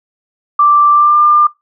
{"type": "tone with pitch glide", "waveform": "sine", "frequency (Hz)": [1174.7, 1197.3], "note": ["D6", "D6"], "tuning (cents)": [0, 33], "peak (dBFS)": -5, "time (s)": [0.59, 1.47], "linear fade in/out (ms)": 5, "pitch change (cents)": 33, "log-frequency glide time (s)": [0.92, 1.19], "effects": ["noise-tail reverb RT60 0.2 s tail -23 dB re dry"]}